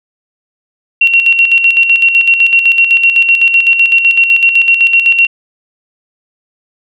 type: tone with tremolo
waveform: sine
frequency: 2738 Hz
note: F7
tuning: 35 cents flat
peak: -3 dBFS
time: 1.01-5.27 s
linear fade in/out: 5 ms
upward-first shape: square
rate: 7.9 Hz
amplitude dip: 55%
effects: none